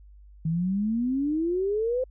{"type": "exponential sweep", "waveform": "sine", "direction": "up", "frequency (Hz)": [156.5, 523.3], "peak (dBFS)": -23, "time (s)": [0.45, 2.04], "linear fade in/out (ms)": 5, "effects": ["added 50 Hz sine -47 dBFS peak until 2.1 s"]}